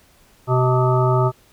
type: harmonic tone with a mistuned harmonic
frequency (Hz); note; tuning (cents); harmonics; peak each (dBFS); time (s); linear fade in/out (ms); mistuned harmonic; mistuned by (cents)
127.1; C3; -50; 1 / 3 / 5 / 7 / 9 / 10; -16 / -21 / -23 / -24 / -26 / -26; 0.47-1.32; 50; 9; +48
effects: pink hiss -54 dBFS RMS until 1.52 s